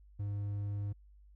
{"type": "tone", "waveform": "triangle", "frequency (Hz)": 101.8, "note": "G#2", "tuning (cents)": -34, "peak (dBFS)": -32, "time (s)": [0.19, 0.93], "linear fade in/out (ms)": 10, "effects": ["added 50 Hz sine -56 dBFS peak until 1.35 s"]}